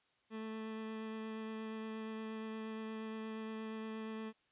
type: tone with vibrato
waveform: 30% pulse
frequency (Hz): 220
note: A3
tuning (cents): 0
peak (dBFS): -39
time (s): 0.3-4.33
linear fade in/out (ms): 50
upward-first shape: triangle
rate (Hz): 8.5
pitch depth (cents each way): 11
effects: white hiss -75 dBFS RMS until 4.51 s + resampled to 8000 Hz